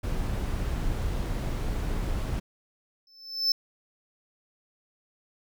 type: noise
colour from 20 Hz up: brown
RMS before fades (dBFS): -29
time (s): 0.03-2.4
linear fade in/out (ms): 10
type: tone with exponential growth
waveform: triangle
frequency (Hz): 5274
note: E8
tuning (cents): 0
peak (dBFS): -17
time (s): 3.07-3.52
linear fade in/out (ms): 2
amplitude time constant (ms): 96
effects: none

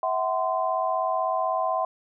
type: tone cluster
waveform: sine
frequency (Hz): 651 / 747 / 1033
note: E5 / F#5 / C6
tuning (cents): -22 / +16 / -22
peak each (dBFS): -27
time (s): 0.03-1.85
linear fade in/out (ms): 2
effects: none

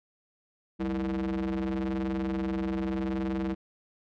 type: ring-modulated tone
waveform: square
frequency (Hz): 67.6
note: C#2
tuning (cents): -43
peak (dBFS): -26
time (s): 0.79-3.55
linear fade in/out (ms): 20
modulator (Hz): 260
effects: low-pass 3000 Hz 12 dB/octave

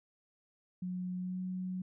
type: tone with pitch glide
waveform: sine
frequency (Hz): 181.8 to 184.34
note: F#3 to F#3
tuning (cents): -30 to -6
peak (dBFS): -35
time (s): 0.82-1.82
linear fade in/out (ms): 5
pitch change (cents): +24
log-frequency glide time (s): 1.18-1.4
effects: none

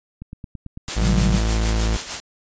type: click train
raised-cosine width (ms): 5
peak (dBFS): -21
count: 11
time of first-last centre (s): 0.22-1.329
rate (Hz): 9.02
type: noise with tremolo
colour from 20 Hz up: white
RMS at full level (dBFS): -26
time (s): 0.88-2.2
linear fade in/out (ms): 0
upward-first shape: sine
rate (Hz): 6.6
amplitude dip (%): 55
type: tone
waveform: 40% pulse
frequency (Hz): 55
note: A1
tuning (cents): 0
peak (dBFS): -17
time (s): 0.96-1.97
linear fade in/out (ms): 10
type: chord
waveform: sine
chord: G major seventh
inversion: first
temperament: just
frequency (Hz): 122.5 / 147 / 183.75 / 196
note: B2 / D3 / F#3 / G3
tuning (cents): -14 / +2 / -12 / 0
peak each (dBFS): -26 / -24 / -21 / -25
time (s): 1.02-1.38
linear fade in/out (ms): 5
effects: resampled to 16000 Hz

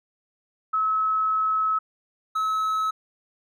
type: tone pair in turn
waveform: sine / triangle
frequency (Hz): 1291 / 1291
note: E6 / E6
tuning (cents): -37 / -37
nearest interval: unison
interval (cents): 0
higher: neither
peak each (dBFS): -20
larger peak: neither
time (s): 0.73-1.79 / 2.35-2.91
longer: first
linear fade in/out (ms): 10
effects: none

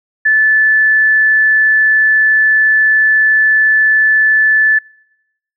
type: tone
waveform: sine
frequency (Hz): 1743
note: A6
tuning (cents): -17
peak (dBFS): -7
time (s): 0.25-4.79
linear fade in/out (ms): 10
effects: noise-tail reverb RT60 0.9 s tail -26 dB re dry

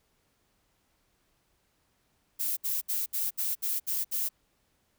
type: noise bursts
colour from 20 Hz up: violet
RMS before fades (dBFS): -30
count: 8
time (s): 2.39-4.292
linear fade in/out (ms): 20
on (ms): 180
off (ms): 66
effects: pink hiss -72 dBFS RMS until 4.98 s

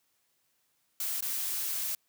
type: noise with dropouts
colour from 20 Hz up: blue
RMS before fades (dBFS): -33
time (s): 1-1.95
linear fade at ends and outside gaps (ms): 2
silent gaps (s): 1.207-1.224
effects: white hiss -74 dBFS RMS until 2.08 s + high-pass 60 Hz 12 dB/octave

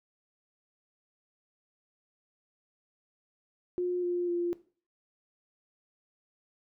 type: tone with pitch steps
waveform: sine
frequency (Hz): 357.6 / 352.5 / 347.4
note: F4 / F4 / F4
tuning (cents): +41 / +16 / -9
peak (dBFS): -27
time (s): 3.78-4.53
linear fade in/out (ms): 0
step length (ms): 250
effects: noise-tail reverb RT60 0.4 s tail -17 dB re dry

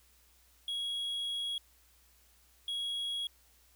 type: tone bursts at uneven times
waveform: triangle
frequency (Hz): 3318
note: G#7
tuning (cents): -2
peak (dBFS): -32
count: 2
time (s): 0.68-1.58 / 2.68-3.27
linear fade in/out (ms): 2
effects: added 60 Hz sine -67 dBFS peak until 3.75 s + white hiss -66 dBFS RMS until 3.75 s

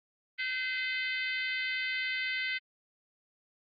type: harmonic tone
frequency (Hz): 513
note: C5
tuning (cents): -34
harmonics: 3 / 4 / 5 / 6 / 7 / 8 / 9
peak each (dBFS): -38 / -33 / -40 / -41 / -46 / -47 / -47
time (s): 0.38-2.59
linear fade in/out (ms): 20
effects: Opus 24 kbps

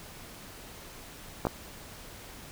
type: clicks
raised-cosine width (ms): 1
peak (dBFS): -13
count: 2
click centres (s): 1.452 / 1.469
effects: pink hiss -47 dBFS RMS until 2.51 s

